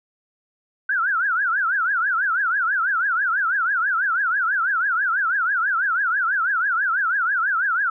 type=tone with vibrato; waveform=sine; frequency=1480 Hz; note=F#6; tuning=in tune; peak=-18 dBFS; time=0.89-7.9 s; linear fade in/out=5 ms; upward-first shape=triangle; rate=6.1 Hz; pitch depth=250 cents each way; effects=none